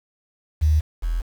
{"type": "tone pair in turn", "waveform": "sine", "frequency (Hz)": [76.9, 41.64], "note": ["D#2", "E1"], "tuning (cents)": [-20, 18], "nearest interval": "major seventh", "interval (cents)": 1062, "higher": "first", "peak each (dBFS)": [-14, -20], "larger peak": "first", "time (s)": [[0.61, 0.81], [1.02, 1.22]], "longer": "neither", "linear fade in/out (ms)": 20, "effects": ["7-bit"]}